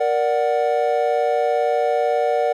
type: chord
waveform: triangle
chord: Bb augmented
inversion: none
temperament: equal with one note detuned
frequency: 469.4 / 587.3 / 740 Hz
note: Bb4 / D5 / F#5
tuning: +12 / 0 / 0 cents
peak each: -19 dBFS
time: 0-2.53 s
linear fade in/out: 10 ms
effects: none